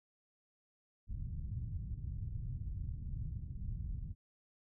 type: low-pass noise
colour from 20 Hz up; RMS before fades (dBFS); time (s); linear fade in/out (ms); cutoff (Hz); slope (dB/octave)
white; -41; 1.07-4.15; 50; 120; 24
effects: none